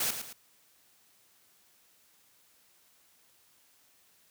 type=noise with echo; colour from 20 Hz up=white; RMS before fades=-30 dBFS; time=0-0.11 s; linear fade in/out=5 ms; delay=110 ms; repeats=2; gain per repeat=-8 dB; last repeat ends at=0.33 s; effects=white hiss -65 dBFS RMS until 4.3 s + high-pass 60 Hz 12 dB/octave